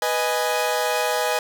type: chord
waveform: sawtooth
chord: G# minor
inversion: first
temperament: equal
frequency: 493.9 / 622.3 / 830.6 Hz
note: B4 / D#5 / G#5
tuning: 0 / 0 / 0 cents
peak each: -21 dBFS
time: 0.02-1.39 s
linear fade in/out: 2 ms
effects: none